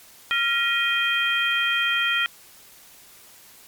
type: tone cluster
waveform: sine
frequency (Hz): 1387 / 1895 / 2470 / 3184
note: F6 / A#6 / D#7 / G7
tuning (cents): -12 / +28 / -13 / +26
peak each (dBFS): -25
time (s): 0.31-2.26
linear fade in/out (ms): 0
effects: white hiss -49 dBFS RMS until 3.67 s + MP3 96 kbps